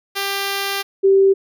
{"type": "tone pair in turn", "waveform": ["5% pulse", "sine"], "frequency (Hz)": [396, 389.2], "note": ["G4", "G4"], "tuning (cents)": [18, -12], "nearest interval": "unison", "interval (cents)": 30, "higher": "first", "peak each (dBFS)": -9, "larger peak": "neither", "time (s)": [[0.15, 0.83], [1.03, 1.34]], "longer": "first", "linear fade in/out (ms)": 20, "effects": []}